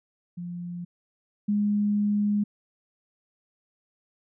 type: tone pair in turn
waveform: sine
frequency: 174.9 / 206.6 Hz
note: F3 / G#3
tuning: +3 / -9 cents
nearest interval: minor third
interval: 288 cents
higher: second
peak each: -32 / -21 dBFS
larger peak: second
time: 0.37-0.85 / 1.48-2.44 s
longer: second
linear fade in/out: 10 ms
effects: none